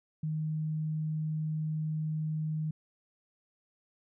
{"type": "tone", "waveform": "sine", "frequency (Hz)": 155.56, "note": "D#3", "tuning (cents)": 0, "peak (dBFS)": -30, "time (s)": [0.23, 2.71], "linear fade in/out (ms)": 5, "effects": []}